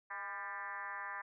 sine tone with frequency modulation, 1389 Hz, F6, 10 cents flat, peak -40 dBFS, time 0.1-1.22 s, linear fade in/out 10 ms, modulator 193 Hz, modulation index 2.8, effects none

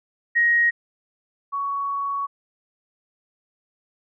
sine tone pair in turn, 1882 / 1119 Hz, A#6 / C#6, +16 / +16 cents, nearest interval major sixth, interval 900 cents, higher first, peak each -15 / -23 dBFS, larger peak first, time 0.35-0.71 / 1.52-2.27 s, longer second, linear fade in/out 20 ms, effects none

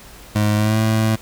25% pulse tone with pitch glide, 105.4 to 110.13 Hz, G#2 to A2, +26 to +2 cents, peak -11 dBFS, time 0.35-1.16 s, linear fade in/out 10 ms, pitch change +76 cents, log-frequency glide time 0.56-0.78 s, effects added 50 Hz sine -45 dBFS peak until 1.21 s + pink hiss -42 dBFS RMS until 1.21 s

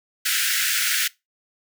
pink high-pass noise, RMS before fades -22 dBFS, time 0.25-1.08 s, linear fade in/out 10 ms, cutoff 1400 Hz, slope 96 dB/octave, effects noise-tail reverb RT60 0.2 s tail -21 dB re dry

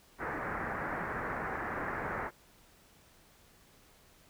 white low-pass noise, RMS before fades -37 dBFS, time 0.18-2.31 s, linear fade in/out 50 ms, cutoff 1900 Hz, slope 48 dB/octave, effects pink hiss -62 dBFS RMS until 4.29 s

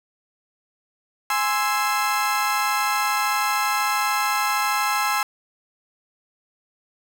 30% pulse chord, Ab augmented, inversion none, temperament equal, 830.6 / 1046.5 / 1318.5 Hz, Ab5 / C6 / E6, 0 / 0 / 0 cents, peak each -22 dBFS, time 1.3-5.23 s, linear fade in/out 2 ms, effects none

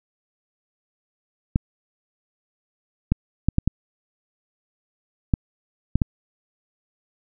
clicks, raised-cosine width 5 ms, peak -5 dBFS, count 8, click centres 1.559 / 3.12 / 3.486 / 3.584 / 3.676 / 5.338 / 5.956 / 6.018 s, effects none

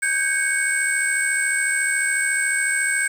sine tone cluster, 1551 / 1625 / 2221 / 8150 Hz, G6 / G#6 / C#7 / C9, -19 / -38 / +3 / -47 cents, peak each -23 dBFS, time 0.02-3.08 s, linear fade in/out 10 ms, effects tanh soft clip ceiling -13 dBFS + 7-bit

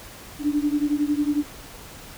sine beating tone pair, 289.9 / 300.9 Hz, D4 / D4, -22 / +42 cents, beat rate 11 Hz, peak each -22 / -24 dBFS, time 0.39-1.45 s, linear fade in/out 50 ms, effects pink hiss -42 dBFS RMS until 2.17 s

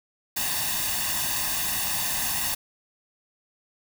white noise with comb filter, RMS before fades -27 dBFS, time 0.36-2.55 s, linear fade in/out 10 ms, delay 1.1 ms, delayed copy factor +0.75, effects none

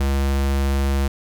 square tone, 68.7 Hz, C#2, 15 cents flat, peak -18 dBFS, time 0-1.08 s, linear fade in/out 5 ms, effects none

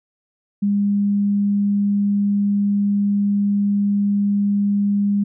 sine tone, 202.5 Hz, G#3, 43 cents flat, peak -15 dBFS, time 0.62-5.24 s, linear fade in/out 10 ms, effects none

